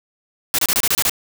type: noise bursts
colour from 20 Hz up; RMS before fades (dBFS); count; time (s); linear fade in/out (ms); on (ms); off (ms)
white; -17; 8; 0.54-1.096; 0; 45; 28
effects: none